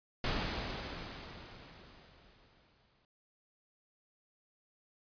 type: noise with exponential decay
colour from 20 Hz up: pink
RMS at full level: -33 dBFS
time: 0.24-3.05 s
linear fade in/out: 1 ms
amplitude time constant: 610 ms
effects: resampled to 11025 Hz